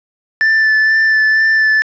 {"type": "tone with vibrato", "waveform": "triangle", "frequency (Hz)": 1760, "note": "A6", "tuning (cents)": 0, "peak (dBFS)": -7, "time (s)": [0.41, 1.82], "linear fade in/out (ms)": 0, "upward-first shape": "sine", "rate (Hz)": 2.1, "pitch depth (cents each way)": 15, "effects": ["resampled to 16000 Hz", "8-bit"]}